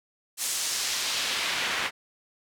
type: noise with band-pass filter sweep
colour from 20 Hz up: pink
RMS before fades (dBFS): -29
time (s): 0.37-1.91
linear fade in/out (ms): 50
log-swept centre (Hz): 8500 to 1900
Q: 1
effects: none